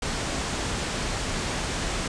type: low-pass noise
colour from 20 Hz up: pink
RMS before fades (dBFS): -29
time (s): 0.02-2.08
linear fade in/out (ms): 5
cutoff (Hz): 8800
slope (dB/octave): 48
effects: none